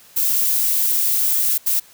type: noise bursts at uneven times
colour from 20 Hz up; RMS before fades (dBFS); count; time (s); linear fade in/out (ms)
violet; -18; 2; 0.16-1.58 / 1.66-1.8; 10
effects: white hiss -48 dBFS RMS until 1.93 s